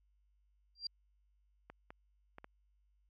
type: tone with exponential growth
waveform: sine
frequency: 4742 Hz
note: D8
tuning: 16 cents sharp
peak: -33 dBFS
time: 0.75-0.87 s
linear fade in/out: 5 ms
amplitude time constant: 25 ms
type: clicks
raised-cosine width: 0.5 ms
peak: -34 dBFS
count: 4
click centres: 1.7 / 1.905 / 2.384 / 2.444 s
effects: added 50 Hz sine -70 dBFS peak until 3.09 s + MP3 96 kbps